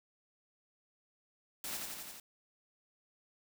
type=noise with echo; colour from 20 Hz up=white; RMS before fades=-41 dBFS; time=1.64-1.77 s; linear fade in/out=2 ms; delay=86 ms; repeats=5; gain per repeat=-2 dB; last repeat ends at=2.2 s; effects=none